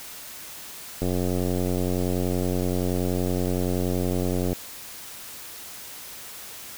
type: click train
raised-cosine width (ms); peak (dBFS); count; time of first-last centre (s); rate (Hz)
2; -13; 319; 1.02-4.53; 90.6
effects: white hiss -40 dBFS RMS until 6.77 s